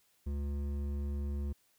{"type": "tone with hard clipping", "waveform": "triangle", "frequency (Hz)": 71.2, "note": "C#2", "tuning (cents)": 47, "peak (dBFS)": -35, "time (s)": [0.26, 1.53], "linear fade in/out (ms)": 10, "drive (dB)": 14, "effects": ["white hiss -71 dBFS RMS until 1.78 s"]}